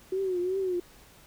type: tone with vibrato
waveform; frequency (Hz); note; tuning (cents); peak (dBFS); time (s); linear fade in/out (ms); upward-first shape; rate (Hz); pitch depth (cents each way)
sine; 370.3; F#4; +1; -26; 0.12-0.8; 5; triangle; 2.7; 100
effects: pink hiss -55 dBFS RMS until 1.26 s